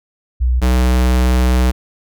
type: tone pair in turn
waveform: sine / square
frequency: 61.74 / 62.6 Hz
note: B1 / B1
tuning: 0 / +24 cents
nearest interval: unison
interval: 24 cents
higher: second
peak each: -11 dBFS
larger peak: neither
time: 0.4-0.61 / 0.61-1.72 s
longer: second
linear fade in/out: 20 ms
effects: none